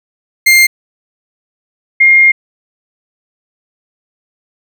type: tone pair in turn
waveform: 40% pulse / sine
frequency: 2109 / 2126 Hz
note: C7 / C7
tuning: +13 / +27 cents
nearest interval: unison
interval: 14 cents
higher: second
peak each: -3 dBFS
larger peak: neither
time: 0.46-0.67 / 2-2.32 s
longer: second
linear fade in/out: 10 ms
effects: none